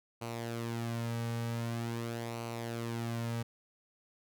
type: tone with flanger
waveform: sawtooth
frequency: 116.54 Hz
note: A#2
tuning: in tune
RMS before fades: -37 dBFS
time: 0.21-3.43 s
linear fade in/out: 10 ms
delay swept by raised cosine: 0.57 to 2.97 ms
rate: 0.45 Hz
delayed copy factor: -0.55
effects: none